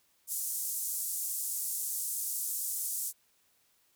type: band-pass noise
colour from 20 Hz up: pink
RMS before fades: -35 dBFS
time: 0.27-3.13 s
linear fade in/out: 50 ms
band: 7600 to 16000 Hz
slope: 24 dB/octave
effects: white hiss -70 dBFS RMS until 3.95 s